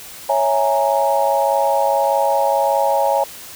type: chord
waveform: sine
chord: A# half-diminished seventh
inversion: first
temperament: equal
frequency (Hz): 554.4 / 659.3 / 830.6 / 932.3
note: C#5 / E5 / G#5 / A#5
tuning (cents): 0 / 0 / 0 / 0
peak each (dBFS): -18 / -21 / -18 / -21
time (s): 0.29-3.24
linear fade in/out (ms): 5
effects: white hiss -36 dBFS RMS until 3.55 s